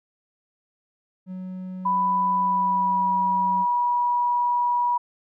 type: tone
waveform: triangle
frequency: 185.2 Hz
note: F#3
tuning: 2 cents sharp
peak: -29 dBFS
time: 1.26-3.66 s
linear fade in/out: 50 ms
type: tone with pitch glide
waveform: sine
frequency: 992 to 969.3 Hz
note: B5 to B5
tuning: +7 to -33 cents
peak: -19 dBFS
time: 1.85-4.98 s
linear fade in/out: 10 ms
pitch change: -40 cents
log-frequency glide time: 2.36-3.14 s
effects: none